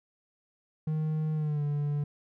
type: tone with pitch glide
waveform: triangle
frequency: 155.56 to 145.98 Hz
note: D#3 to D3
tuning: 0 to -10 cents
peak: -25 dBFS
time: 0.87-2.04 s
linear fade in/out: 5 ms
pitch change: -110 cents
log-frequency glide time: 1.34-1.63 s
effects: none